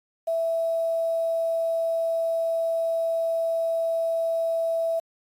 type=tone with quantisation; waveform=sine; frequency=660 Hz; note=E5; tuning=2 cents sharp; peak=-22 dBFS; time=0.27-5 s; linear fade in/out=10 ms; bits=8; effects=AAC 64 kbps